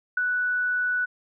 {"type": "tone with ADSR envelope", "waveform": "sine", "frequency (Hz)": 1481, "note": "F#6", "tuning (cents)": 1, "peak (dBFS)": -17, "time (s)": [0.17, 1.06], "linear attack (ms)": 6, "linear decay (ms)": 5, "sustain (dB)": -5, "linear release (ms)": 18, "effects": []}